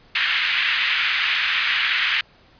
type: band-pass noise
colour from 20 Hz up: pink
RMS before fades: -21 dBFS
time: 0.15-2.21 s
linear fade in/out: 2 ms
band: 1700 to 3300 Hz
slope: 24 dB/octave
effects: pink hiss -53 dBFS RMS until 2.59 s + resampled to 11025 Hz